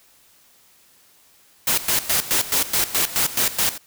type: noise with tremolo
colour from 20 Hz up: white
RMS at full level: -19 dBFS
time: 1.67-3.78 s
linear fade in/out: 5 ms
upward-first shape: square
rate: 4.7 Hz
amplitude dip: 80%
effects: white hiss -55 dBFS RMS until 3.86 s